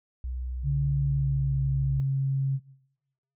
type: tone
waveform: sine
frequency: 62.7 Hz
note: B1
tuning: 27 cents sharp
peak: -30 dBFS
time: 0.24-2 s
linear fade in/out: 0 ms
type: tone with pitch glide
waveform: sine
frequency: 140.2 to 135.58 Hz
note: C#3 to C#3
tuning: +20 to -38 cents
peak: -23 dBFS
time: 0.63-2.6 s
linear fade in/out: 50 ms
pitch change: -58 cents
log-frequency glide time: 0.91-1.63 s
effects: noise-tail reverb RT60 0.9 s tail -20 dB re dry